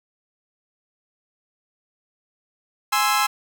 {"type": "chord", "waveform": "sawtooth", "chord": "Ab augmented", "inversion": "none", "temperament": "equal", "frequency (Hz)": [830.6, 1046.5, 1318.5], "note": ["Ab5", "C6", "E6"], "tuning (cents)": [0, 0, 0], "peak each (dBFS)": [-19, -19, -18], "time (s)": [2.92, 3.27], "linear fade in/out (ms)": 10, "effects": []}